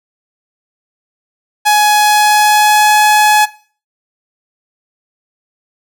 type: tone with pitch glide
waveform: sawtooth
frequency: 840 to 846.3 Hz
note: G#5 to G#5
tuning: +19 to +32 cents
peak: -3 dBFS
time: 1.65-3.46 s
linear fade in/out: 20 ms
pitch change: +13 cents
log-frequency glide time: 1.95-2.96 s
effects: noise-tail reverb RT60 0.4 s tail -17 dB re dry